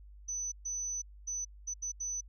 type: tone bursts at uneven times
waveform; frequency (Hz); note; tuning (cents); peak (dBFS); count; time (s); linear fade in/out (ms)
sine; 6000; F#8; +23; -34; 6; 0.28-0.52 / 0.65-1.02 / 1.27-1.45 / 1.67-1.74 / 1.82-1.92 / 2-2.21; 10
effects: added 50 Hz sine -50 dBFS peak until 2.28 s